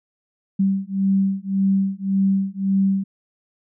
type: beating tone pair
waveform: sine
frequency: 193.4 / 195.2 Hz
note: G3 / G3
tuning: -23 / -7 cents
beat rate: 1.8 Hz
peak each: -20 dBFS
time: 0.59-3.04 s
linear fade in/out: 10 ms
effects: none